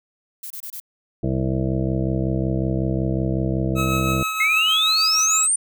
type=noise bursts; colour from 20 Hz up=violet; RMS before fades=-33 dBFS; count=4; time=0.43-0.801 s; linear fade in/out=5 ms; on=74 ms; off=25 ms
type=harmonic tone; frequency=65.41 Hz; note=C2; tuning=in tune; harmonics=1 / 2 / 3 / 4 / 5 / 7 / 8 / 9 / 10; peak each=-27 / -23 / -26 / -37 / -26 / -32 / -35 / -35 / -34 dBFS; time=1.23-4.23 s; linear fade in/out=5 ms
type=tone with tremolo; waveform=25% pulse; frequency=1285 Hz; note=E6; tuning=45 cents flat; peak=-17 dBFS; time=3.75-5.48 s; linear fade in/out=50 ms; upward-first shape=triangle; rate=6.4 Hz; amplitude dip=40%
type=exponential sweep; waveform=sine; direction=up; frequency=2097 to 9260 Hz; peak=-16 dBFS; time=4.4-5.56 s; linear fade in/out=5 ms
effects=none